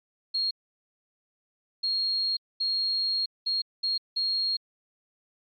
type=tone bursts at uneven times; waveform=sine; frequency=4264 Hz; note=C8; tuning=32 cents sharp; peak=-24 dBFS; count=6; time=0.34-0.51 / 1.83-2.37 / 2.6-3.26 / 3.46-3.62 / 3.83-3.98 / 4.16-4.57 s; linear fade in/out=10 ms; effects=MP3 32 kbps